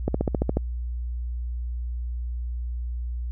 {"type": "slowing click train", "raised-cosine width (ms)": 2, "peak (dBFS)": -9, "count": 8, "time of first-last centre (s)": [0.08, 0.57], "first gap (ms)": 64, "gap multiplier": 1.03, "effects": ["added 60 Hz sine -27 dBFS peak until 3.31 s"]}